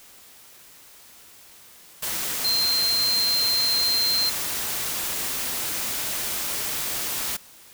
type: tone in noise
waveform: sine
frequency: 4152 Hz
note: C8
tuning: 14 cents flat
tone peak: -20 dBFS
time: 2.44-4.3 s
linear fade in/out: 10 ms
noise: white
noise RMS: -28 dBFS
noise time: 2.02-7.37 s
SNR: +5 dB
effects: white hiss -49 dBFS RMS until 7.73 s